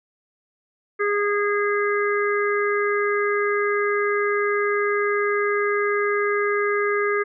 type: harmonic tone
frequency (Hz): 410.7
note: G#4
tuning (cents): -19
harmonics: 1 / 3 / 4 / 5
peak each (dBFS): -21 / -26 / -27 / -28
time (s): 0.99-7.24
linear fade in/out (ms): 20
effects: none